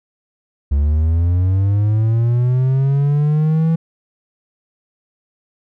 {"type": "linear sweep", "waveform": "triangle", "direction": "up", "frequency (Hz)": [69, 164.81], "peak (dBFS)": -10, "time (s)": [0.71, 3.76], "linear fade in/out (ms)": 10, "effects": []}